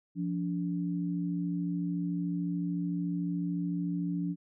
sine tone pair together, 174.1 / 287.8 Hz, F3 / D4, -5 / -35 cents, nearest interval major sixth, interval 870 cents, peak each -31 / -34 dBFS, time 0.15-4.36 s, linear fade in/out 50 ms, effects none

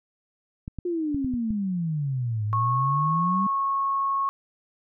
clicks, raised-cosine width 5 ms, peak -21 dBFS, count 6, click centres 0.679 / 0.787 / 1.146 / 1.246 / 1.339 / 1.506 s
sine exponential two-way sweep, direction down then up, 360.8 to 103.8 to 201 Hz, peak -24 dBFS, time 0.85-3.47 s, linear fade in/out 5 ms, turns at 2.45 s
sine tone, 1097 Hz, C#6, 18 cents flat, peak -22 dBFS, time 2.53-4.29 s, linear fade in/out 0 ms
effects none

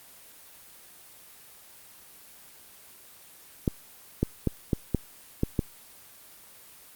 clicks, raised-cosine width 3 ms, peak -10 dBFS, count 7, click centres 3.678 / 4.23 / 4.473 / 4.732 / 4.947 / 5.434 / 5.592 s, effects white hiss -51 dBFS RMS until 6.95 s + Opus 24 kbps

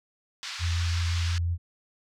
white band-pass noise, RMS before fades -37 dBFS, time 0.43-1.38 s, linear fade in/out 0 ms, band 1100 to 5400 Hz, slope 24 dB/octave
sine tone with vibrato, 85.6 Hz, F2, 34 cents flat, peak -24 dBFS, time 0.59-1.58 s, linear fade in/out 50 ms, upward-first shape sine, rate 5.7 Hz, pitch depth 13 cents each way
effects none

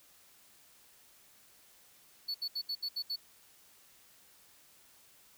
triangle tone bursts, 4435 Hz, C#8, in tune, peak -32 dBFS, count 7, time 2.28-3.161 s, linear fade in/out 10 ms, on 65 ms, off 71 ms, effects white hiss -62 dBFS RMS until 5.37 s

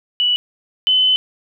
sine tone pair in turn, 2952 / 3031 Hz, F#7 / F#7, -5 / +41 cents, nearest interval unison, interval 46 cents, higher second, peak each -13 / -11 dBFS, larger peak second, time 0.2-0.36 / 0.87-1.16 s, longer second, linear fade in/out 0 ms, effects none

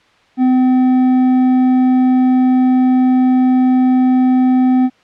triangle tone with hard clipping, 255.4 Hz, C4, 42 cents flat, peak -10 dBFS, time 0.37-4.9 s, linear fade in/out 50 ms, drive 9 dB, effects white hiss -51 dBFS RMS until 5.03 s + low-pass 3000 Hz 12 dB/octave

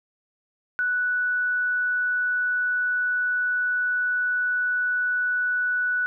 sine tone, 1480 Hz, F#6, in tune, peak -21 dBFS, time 0.79-6.06 s, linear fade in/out 0 ms, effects none

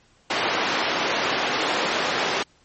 pink band-pass noise, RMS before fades -24 dBFS, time 0.3-2.43 s, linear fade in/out 5 ms, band 390 to 4100 Hz, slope 12 dB/octave, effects pink hiss -59 dBFS RMS until 2.64 s + MP3 32 kbps

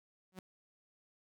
sawtooth tone with exponential growth, 186 Hz, F#3, 9 cents sharp, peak -38 dBFS, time 0.32-0.39 s, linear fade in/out 0 ms, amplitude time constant 15 ms, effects none

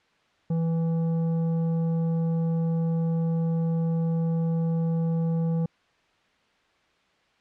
triangle tone with tanh clipping, 164.81 Hz, E3, in tune, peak -24 dBFS, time 0.5-5.66 s, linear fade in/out 5 ms, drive 13 dB, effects white hiss -64 dBFS RMS until 7.4 s + low-pass 3000 Hz 12 dB/octave

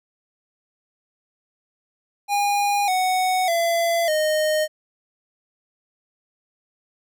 square tone with pitch steps, 814 / 742.1 / 676.6 / 616.9 Hz, G#5 / F#5 / E5 / D#5, -35 / +5 / +45 / -15 cents, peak -19 dBFS, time 2.28-4.68 s, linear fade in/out 50 ms, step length 600 ms, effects none

